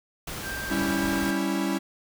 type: noise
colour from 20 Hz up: pink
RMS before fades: -35 dBFS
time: 0.27-1.31 s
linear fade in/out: 5 ms
type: tone with pitch glide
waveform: triangle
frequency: 1578 to 1593.6 Hz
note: G6 to G6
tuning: +11 to +28 cents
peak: -31 dBFS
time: 0.42-1.4 s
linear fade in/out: 50 ms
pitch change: +17 cents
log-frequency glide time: 0.9-1.03 s
type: chord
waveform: 45% pulse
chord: C# diminished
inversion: second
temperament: equal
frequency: 196 / 277.2 / 329.6 Hz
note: G3 / C#4 / E4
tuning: 0 / 0 / 0 cents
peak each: -29 dBFS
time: 0.7-1.79 s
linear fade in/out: 20 ms
effects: none